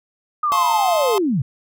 sine linear sweep, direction down, 1244.5 to 112.8 Hz, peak -16 dBFS, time 0.43-1.42 s, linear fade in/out 5 ms
square chord, F dominant seventh, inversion none, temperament just, 698.5 / 873.1 / 1047.7 / 1257.2 Hz, F5 / A5 / C6 / Eb6, 0 / -14 / +2 / +18 cents, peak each -27 / -25 / -24 / -29 dBFS, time 0.52-1.18 s, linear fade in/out 0 ms
effects none

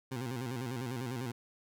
20% pulse tone with vibrato, 124.3 Hz, B2, 12 cents sharp, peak -31 dBFS, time 0.11-1.32 s, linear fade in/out 10 ms, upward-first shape square, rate 10 Hz, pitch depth 97 cents each way, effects none

